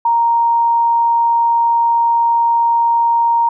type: tone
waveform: sine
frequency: 932.3 Hz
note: A#5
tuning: in tune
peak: -10 dBFS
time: 0.05-3.49 s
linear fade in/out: 5 ms
effects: none